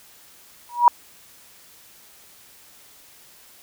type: tone with exponential growth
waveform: sine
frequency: 961 Hz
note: B5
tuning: 48 cents flat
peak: -5 dBFS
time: 0.69-0.88 s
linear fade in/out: 1 ms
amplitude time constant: 41 ms
effects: white hiss -50 dBFS RMS until 3.62 s